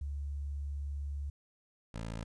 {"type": "tone pair in turn", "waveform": ["sine", "15% pulse"], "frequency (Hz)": [71.2, 55.88], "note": ["C#2", "A1"], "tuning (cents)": [47, 27], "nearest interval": "major third", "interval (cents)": 420, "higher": "first", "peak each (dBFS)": [-35, -32], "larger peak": "second", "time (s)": [[0.01, 1.3], [1.94, 2.24]], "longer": "first", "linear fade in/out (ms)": 5, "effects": ["resampled to 22050 Hz", "12-bit"]}